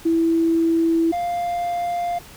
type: tone pair in turn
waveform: sine / triangle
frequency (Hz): 329.8 / 698.8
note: E4 / F5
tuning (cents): +1 / +1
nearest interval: octave + minor second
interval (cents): 1300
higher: second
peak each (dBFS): -15 / -19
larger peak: first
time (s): 0.05-1.12 / 1.12-2.19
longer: neither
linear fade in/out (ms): 10
effects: pink hiss -43 dBFS RMS until 2.36 s